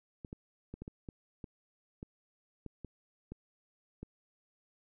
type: clicks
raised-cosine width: 3 ms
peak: -30 dBFS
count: 12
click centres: 0.248 / 0.329 / 0.74 / 0.82 / 0.879 / 1.088 / 1.442 / 2.029 / 2.663 / 2.847 / 3.32 / 4.03 s
effects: none